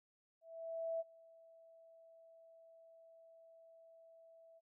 sine tone with ADSR envelope, 658 Hz, E5, 3 cents flat, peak -36 dBFS, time 0.41-4.61 s, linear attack 590 ms, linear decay 31 ms, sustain -24 dB, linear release 36 ms, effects none

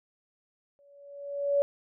sine tone with exponential growth, 567 Hz, C#5, 39 cents sharp, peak -19 dBFS, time 0.79-1.62 s, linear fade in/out 0 ms, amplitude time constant 180 ms, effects none

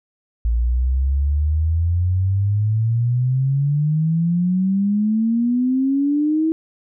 sine exponential sweep, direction up, 56.4 to 324.5 Hz, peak -15 dBFS, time 0.45-6.52 s, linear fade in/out 0 ms, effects none

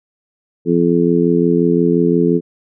harmonic tone, 85.7 Hz, F2, 32 cents flat, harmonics 2 / 3 / 4 / 5, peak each -16 / -16 / -16 / -16 dBFS, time 0.65-2.41 s, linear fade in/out 50 ms, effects none

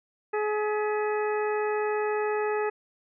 harmonic tone with a mistuned harmonic, 422.8 Hz, G#4, 31 cents sharp, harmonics 1 / 2 / 3 / 4 / 5 / 6, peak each -26 / -32 / -36 / -38 / -40 / -42 dBFS, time 0.33-2.7 s, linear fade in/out 10 ms, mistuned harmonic 5, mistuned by -120 cents, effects none

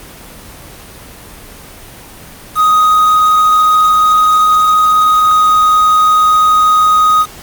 triangle tone with quantisation, 1251 Hz, D#6, 9 cents sharp, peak -4 dBFS, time 2.55-7.26 s, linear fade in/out 50 ms, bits 4, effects pink hiss -33 dBFS RMS until 7.42 s + Opus 24 kbps

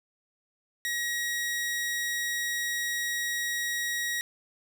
sawtooth tone, 1900 Hz, A#6, 33 cents sharp, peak -25 dBFS, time 0.85-4.21 s, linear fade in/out 0 ms, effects none

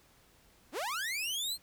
sawtooth linear sweep, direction up, 212.6 to 4276 Hz, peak -30 dBFS, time 0.72-1.58 s, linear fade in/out 50 ms, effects pink hiss -64 dBFS RMS until 1.62 s

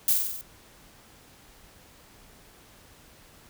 violet noise with echo, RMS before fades -21 dBFS, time 0.08-0.13 s, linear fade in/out 2 ms, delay 47 ms, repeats 6, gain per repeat -3 dB, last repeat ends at 0.412 s, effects pink hiss -54 dBFS RMS until 3.49 s

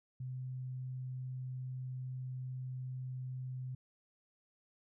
sine tone, 128.4 Hz, C3, 32 cents flat, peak -39 dBFS, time 0.2-3.75 s, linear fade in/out 5 ms, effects none

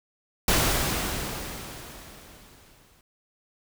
pink noise with exponential decay, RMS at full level -20 dBFS, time 0.48-3.01 s, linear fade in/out 2 ms, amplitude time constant 550 ms, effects none

